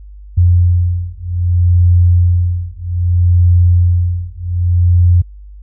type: beating tone pair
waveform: sine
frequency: 87.8 / 88.43 Hz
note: F2 / F2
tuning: +10 / +22 cents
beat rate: 0.63 Hz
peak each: -11 dBFS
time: 0.37-5.22 s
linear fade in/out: 10 ms
effects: added 50 Hz sine -31 dBFS peak until 5.62 s